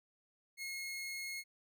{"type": "tone", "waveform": "sawtooth", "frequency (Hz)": 2162, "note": "C#7", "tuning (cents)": -44, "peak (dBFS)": -37, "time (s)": [0.57, 1.44], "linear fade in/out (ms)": 50, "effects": []}